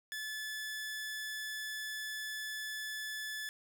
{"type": "tone", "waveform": "sawtooth", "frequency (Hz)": 1730, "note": "A6", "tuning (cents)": -30, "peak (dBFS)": -35, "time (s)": [0.12, 3.49], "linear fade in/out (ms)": 0, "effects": ["11-bit"]}